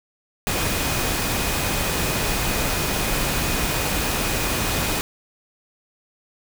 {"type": "tone in noise", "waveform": "sine", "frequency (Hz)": 2488, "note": "D#7", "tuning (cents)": -1, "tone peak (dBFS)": -34, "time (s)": [0.47, 5.01], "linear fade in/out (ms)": 0, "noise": "pink", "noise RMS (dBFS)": -23, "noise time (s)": [0.47, 5.01], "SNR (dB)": -14, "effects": []}